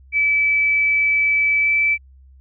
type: tone with pitch glide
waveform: sine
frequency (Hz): 2304 to 2317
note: D7 to D7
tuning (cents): -34 to -24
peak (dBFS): -14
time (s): 0.12-1.98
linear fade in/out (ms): 50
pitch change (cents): +10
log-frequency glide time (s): 1.61-1.69
effects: added 66 Hz sine -44 dBFS peak until 2.4 s